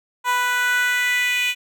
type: tone with high-pass filter sweep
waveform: 10% pulse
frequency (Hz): 493.9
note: B4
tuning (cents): 0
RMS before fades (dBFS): -20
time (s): 0.24-1.55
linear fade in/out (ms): 50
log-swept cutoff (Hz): 1000 to 2600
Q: 3.8
effects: none